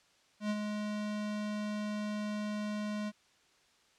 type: tone with ADSR envelope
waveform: square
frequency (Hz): 209.9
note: G#3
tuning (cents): +19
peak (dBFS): -30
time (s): 0.4-3.12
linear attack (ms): 100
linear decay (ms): 46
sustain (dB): -5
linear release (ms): 41
effects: white hiss -67 dBFS RMS until 3.98 s + low-pass 6000 Hz 12 dB/octave